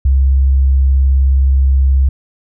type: tone with vibrato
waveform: sine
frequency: 67 Hz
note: C2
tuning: 42 cents sharp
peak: -7 dBFS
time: 0.05-2.09 s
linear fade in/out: 5 ms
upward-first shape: sine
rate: 19 Hz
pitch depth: 24 cents each way
effects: none